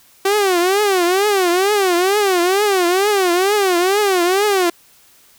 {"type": "tone with vibrato", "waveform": "sawtooth", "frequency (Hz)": 381.1, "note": "G4", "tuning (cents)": -49, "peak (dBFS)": -9, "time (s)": [0.25, 4.7], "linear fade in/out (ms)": 5, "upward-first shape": "triangle", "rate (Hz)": 2.2, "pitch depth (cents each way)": 200, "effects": ["white hiss -50 dBFS RMS until 5.38 s"]}